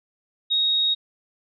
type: tone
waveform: sine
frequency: 3760 Hz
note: A#7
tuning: 14 cents sharp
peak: -18 dBFS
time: 0.5-0.95 s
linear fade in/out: 20 ms
effects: none